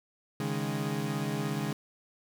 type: chord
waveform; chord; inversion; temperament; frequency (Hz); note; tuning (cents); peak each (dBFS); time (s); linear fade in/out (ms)
30% pulse; C# suspended second; none; equal with one note detuned; 138.59 / 155.56 / 206.8; C#3 / D#3 / G#3; 0 / 0 / -7; -32; 0.4-1.73; 2
effects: none